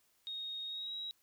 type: tone with pitch glide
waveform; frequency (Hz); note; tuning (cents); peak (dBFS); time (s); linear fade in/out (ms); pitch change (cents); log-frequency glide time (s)
sine; 3732 to 3848; A#7 to B7; +1 to -46; -39; 0.27-1.11; 0; +53; 0.66-0.94
effects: white hiss -73 dBFS RMS until 1.22 s